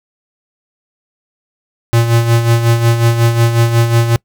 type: tone with tremolo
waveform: square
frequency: 116.54 Hz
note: A#2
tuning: in tune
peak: -7 dBFS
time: 1.93-4.16 s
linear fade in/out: 0 ms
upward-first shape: sine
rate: 5.5 Hz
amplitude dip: 60%
effects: noise-tail reverb RT60 0.1 s tail -25 dB re dry